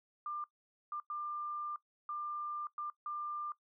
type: tone bursts at uneven times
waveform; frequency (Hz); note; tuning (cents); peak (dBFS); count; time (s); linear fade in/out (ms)
sine; 1194; D6; +28; -37; 6; 0.26-0.44 / 0.92-1 / 1.1-1.76 / 2.09-2.67 / 2.78-2.9 / 3.06-3.52; 2
effects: noise-tail reverb RT60 0.1 s tail -20 dB re dry